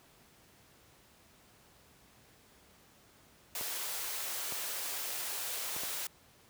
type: high-pass noise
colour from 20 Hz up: white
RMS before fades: -38 dBFS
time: 3.55-6.07 s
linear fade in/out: 2 ms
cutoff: 380 Hz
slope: 24 dB/octave
type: clicks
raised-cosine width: 1 ms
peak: -29 dBFS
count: 4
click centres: 3.611 / 4.523 / 5.764 / 5.835 s
effects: pink hiss -62 dBFS RMS until 6.49 s + high-pass 60 Hz 12 dB/octave